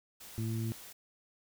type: noise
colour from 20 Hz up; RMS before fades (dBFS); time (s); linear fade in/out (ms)
white; -50; 0.2-0.93; 10
type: harmonic tone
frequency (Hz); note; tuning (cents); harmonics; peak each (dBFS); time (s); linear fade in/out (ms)
112.3; A2; +36; 1 / 2 / 3; -33 / -39 / -43; 0.38-0.72; 0
effects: none